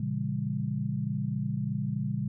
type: chord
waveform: sine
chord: A# diminished seventh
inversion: none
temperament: just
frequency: 116.54 / 139.85 / 167.82 / 201.4 Hz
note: A#2 / C#3 / E3 / G3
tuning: 0 / +16 / +31 / +47 cents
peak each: -34 / -32 / -37 / -33 dBFS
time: 0-2.28 s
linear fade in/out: 5 ms
effects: none